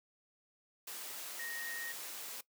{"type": "tone in noise", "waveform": "sine", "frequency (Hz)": 1864.7, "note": "A#6", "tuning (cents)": 0, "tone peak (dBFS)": -42, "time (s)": [1.39, 1.92], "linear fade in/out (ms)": 5, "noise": "white", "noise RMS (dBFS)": -45, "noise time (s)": [0.87, 2.41], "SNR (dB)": 0, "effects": ["noise-tail reverb RT60 0.1 s tail -19 dB re dry", "high-pass 300 Hz 12 dB/octave"]}